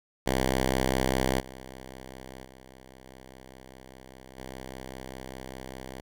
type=tone with level steps; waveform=5% pulse; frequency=65 Hz; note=C2; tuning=11 cents flat; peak=-13 / -31 / -38 / -36 / -28 dBFS; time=0.26-6.01 s; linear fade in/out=10 ms; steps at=1.39 / 2.44 / 3.04 / 4.37 s; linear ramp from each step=20 ms; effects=none